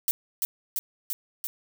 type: noise with echo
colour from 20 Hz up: violet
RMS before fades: -24 dBFS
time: 0.08-0.11 s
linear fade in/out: 0 ms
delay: 340 ms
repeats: 4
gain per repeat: -2 dB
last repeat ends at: 1.47 s
effects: none